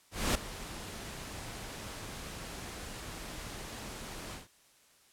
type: noise with ADSR envelope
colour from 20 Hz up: pink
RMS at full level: -28 dBFS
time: 0.11-4.48 s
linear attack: 240 ms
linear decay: 5 ms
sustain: -15 dB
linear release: 150 ms
effects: white hiss -64 dBFS RMS until 5.12 s + low-pass 11000 Hz 12 dB/octave

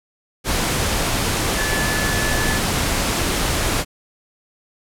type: tone in noise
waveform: sine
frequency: 1731 Hz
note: A6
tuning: 29 cents flat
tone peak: -24 dBFS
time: 1.55-2.61 s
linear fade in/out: 50 ms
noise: pink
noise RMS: -20 dBFS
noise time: 0.44-3.85 s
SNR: -7 dB
effects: low-pass 12000 Hz 12 dB/octave

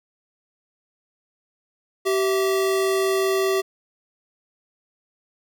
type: tone pair together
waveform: square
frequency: 385.7 / 657.9 Hz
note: G4 / E5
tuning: -28 / -4 cents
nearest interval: major sixth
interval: 924 cents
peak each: -20 / -29 dBFS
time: 2.05-3.62 s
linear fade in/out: 20 ms
effects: none

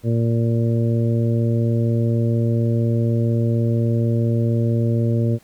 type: harmonic tone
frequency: 115.8 Hz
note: A#2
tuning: 11 cents flat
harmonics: 1 / 2 / 3 / 4 / 5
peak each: -17 / -23 / -27 / -29 / -31 dBFS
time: 0.03-5.39 s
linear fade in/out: 50 ms
effects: pink hiss -54 dBFS RMS until 5.43 s

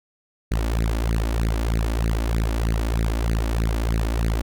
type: tone with flanger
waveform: sawtooth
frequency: 55.8 Hz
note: A1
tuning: 25 cents sharp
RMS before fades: -22 dBFS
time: 0.51-4.42 s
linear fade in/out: 10 ms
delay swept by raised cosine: 0.45 to 3.55 ms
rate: 3.2 Hz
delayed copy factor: +1
effects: none

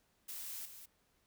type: noise with echo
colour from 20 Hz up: blue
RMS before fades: -45 dBFS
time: 0.28-0.66 s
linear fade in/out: 10 ms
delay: 200 ms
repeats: 1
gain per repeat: -8 dB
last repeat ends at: 0.86 s
effects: pink hiss -75 dBFS RMS until 1.26 s

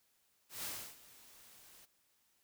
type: noise with ADSR envelope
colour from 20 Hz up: white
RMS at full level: -41 dBFS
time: 0.49-1.86 s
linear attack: 150 ms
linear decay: 310 ms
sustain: -19 dB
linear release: 16 ms
effects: white hiss -75 dBFS RMS until 2.43 s

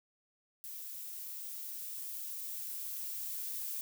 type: noise with level ramp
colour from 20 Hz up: violet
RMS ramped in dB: -45 to -39 dBFS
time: 0.64-3.81 s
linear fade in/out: 0 ms
effects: none

